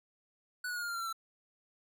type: tone with pitch steps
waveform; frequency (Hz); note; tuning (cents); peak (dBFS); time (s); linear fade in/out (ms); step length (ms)
square; 1480 / 1457.9 / 1436.2 / 1414.8 / 1393.7 / 1372.9 / 1352.5 / 1332.3; F#6 / F#6 / F6 / F6 / F6 / F6 / E6 / E6; 0 / -26 / +48 / +22 / -4 / -30 / +44 / +18; -36; 0.64-1.128; 5; 61
effects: none